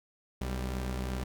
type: tone pair together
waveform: sawtooth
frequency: 62.8 / 196.69 Hz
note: B1 / G3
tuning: +30 / +6 cents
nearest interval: octave + minor sixth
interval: 1976 cents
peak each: -29 / -36 dBFS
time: 0.41-1.24 s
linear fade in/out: 5 ms
effects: none